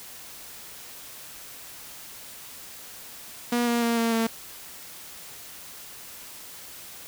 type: tone with pitch steps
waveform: sawtooth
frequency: 240 / 236.6 / 233.2 / 229.8 / 226.5 Hz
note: B3 / A#3 / A#3 / A#3 / A#3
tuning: -49 / +26 / +1 / -25 / -50 cents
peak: -18 dBFS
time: 3.52-4.27 s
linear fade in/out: 5 ms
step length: 150 ms
effects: white hiss -43 dBFS RMS until 7.07 s